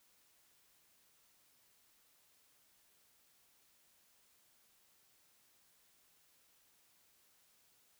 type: silence
effects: white hiss -71 dBFS RMS until 7.99 s